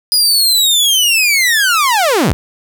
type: linear sweep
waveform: sawtooth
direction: down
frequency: 4977 to 38.63 Hz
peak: -6 dBFS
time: 0.12-2.33 s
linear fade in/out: 0 ms
effects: none